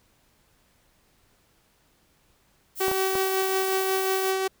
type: noise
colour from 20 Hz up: violet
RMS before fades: -33 dBFS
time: 2.75-4.34 s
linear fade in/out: 50 ms
type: tone with tremolo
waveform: sawtooth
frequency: 381.4 Hz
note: G4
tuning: 47 cents flat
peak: -18 dBFS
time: 2.8-4.48 s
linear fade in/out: 10 ms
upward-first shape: triangle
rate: 5.5 Hz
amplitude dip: 35%
type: clicks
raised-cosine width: 1 ms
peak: -17 dBFS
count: 3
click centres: 2.882 / 2.915 / 3.154 s
effects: pink hiss -64 dBFS RMS until 4.6 s